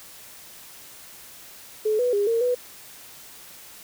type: tone with pitch steps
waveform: sine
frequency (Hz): 430.2 / 493.1 / 407.1 / 459.4 / 493.9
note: A4 / B4 / G#4 / A#4 / B4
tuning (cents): -39 / -3 / -35 / -25 / 0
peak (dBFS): -19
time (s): 1.85-2.55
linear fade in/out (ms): 10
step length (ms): 140
effects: white hiss -45 dBFS RMS until 3.83 s